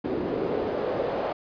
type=noise with band-pass filter sweep; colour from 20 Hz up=pink; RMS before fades=-28 dBFS; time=0.04-1.33 s; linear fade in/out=10 ms; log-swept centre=340 to 610 Hz; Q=2.6; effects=resampled to 11025 Hz